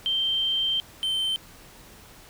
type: tone pair in turn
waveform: sine / triangle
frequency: 3136 / 3104 Hz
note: G7 / G7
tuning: 0 / -18 cents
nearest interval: unison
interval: 18 cents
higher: first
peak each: -22 dBFS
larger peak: neither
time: 0.06-0.8 / 1.03-1.36 s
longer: first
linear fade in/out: 0 ms
effects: pink hiss -49 dBFS RMS until 2.29 s